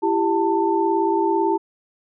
sine tone cluster, 335.9 / 393.9 / 891 Hz, E4 / G4 / A5, +33 / +8 / +22 cents, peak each -21 dBFS, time 0.02-1.58 s, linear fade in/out 20 ms, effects none

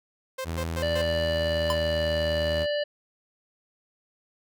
sawtooth tone bursts, 523.3 Hz, C5, in tune, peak -26 dBFS, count 4, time 0.38-1.02 s, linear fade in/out 10 ms, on 70 ms, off 120 ms
sawtooth tone with pitch glide, 82.41 to 79.65 Hz, E2 to D#2, 0 to +41 cents, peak -25 dBFS, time 0.44-2.67 s, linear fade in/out 50 ms, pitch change -59 cents, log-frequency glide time 0.92-2.09 s
harmonic tone, 587.3 Hz, D5, in tune, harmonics 1 / 3 / 5 / 7 / 8, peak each -25 / -35 / -35 / -42 / -43 dBFS, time 0.82-2.84 s, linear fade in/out 10 ms
square tone with exponential decay, 1017 Hz, C6, 50 cents flat, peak -22 dBFS, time 1.7-1.79 s, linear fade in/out 1 ms, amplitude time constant 18 ms
effects none

